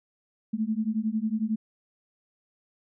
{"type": "beating tone pair", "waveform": "sine", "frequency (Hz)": [213.1, 224.1], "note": ["G#3", "A3"], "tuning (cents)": [45, 32], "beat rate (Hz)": 11, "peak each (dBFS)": [-28, -28], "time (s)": [0.53, 1.56], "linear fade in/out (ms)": 10, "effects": []}